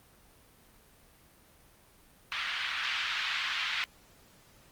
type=band-pass noise; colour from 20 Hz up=white; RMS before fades=-33 dBFS; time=2.32-3.84 s; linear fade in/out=0 ms; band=1200 to 3400 Hz; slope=24 dB/octave; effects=pink hiss -60 dBFS RMS until 4.71 s + Opus 32 kbps